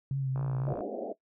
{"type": "tone with vibrato", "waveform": "sine", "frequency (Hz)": 134.4, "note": "C3", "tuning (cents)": 47, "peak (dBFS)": -28, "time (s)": [0.11, 0.73], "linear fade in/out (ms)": 2, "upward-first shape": "triangle", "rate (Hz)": 3.8, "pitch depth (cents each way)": 46}
{"type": "click train", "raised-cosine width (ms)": 1, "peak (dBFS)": -28, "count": 27, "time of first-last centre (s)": [0.36, 0.808], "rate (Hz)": 58.1}
{"type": "band-pass noise", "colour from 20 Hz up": "white", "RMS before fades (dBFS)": -36, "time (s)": [0.67, 1.13], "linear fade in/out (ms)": 10, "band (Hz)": [210, 730], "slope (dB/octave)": 96}
{"effects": ["noise-tail reverb RT60 0.1 s tail -18 dB re dry"]}